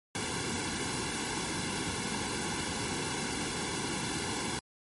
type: noise with comb filter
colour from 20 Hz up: pink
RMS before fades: -34 dBFS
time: 0.15-4.59 s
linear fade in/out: 0 ms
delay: 1.6 ms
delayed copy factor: -0.8
effects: high-pass 60 Hz 12 dB/octave + MP3 48 kbps